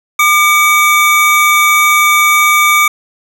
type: tone pair together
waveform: square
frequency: 1199.7 / 2274 Hz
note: D6 / C#7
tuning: +37 / +44 cents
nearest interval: major seventh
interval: 1107 cents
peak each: -10 dBFS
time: 0.19-2.88 s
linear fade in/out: 5 ms
effects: none